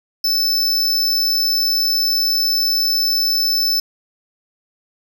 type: tone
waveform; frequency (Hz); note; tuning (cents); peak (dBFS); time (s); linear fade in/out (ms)
square; 5274; E8; 0; -15; 0.24-3.8; 5
effects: none